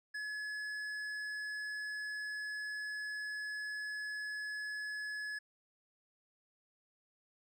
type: tone with hard clipping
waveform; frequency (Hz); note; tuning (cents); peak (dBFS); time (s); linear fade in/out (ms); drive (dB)
sine; 1701; G#6; +41; -40; 0.14-5.39; 10; 8
effects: none